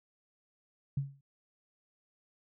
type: tone with exponential decay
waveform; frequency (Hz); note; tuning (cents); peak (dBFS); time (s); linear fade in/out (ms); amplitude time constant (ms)
sine; 138.59; C#3; 0; -26; 0.97-1.21; 5; 51
effects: none